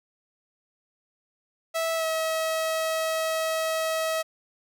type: tone with pitch glide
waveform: sawtooth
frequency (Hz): 654 to 642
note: E5 to E5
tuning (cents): -14 to -46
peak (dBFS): -21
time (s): 1.74-4.23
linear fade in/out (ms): 20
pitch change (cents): -32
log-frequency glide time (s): 1.96-2.05
effects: none